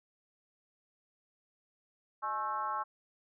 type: tone with frequency modulation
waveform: sine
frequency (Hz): 1087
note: C#6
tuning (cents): -34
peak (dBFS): -32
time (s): 2.22-2.84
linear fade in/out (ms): 20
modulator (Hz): 236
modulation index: 1.2
effects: none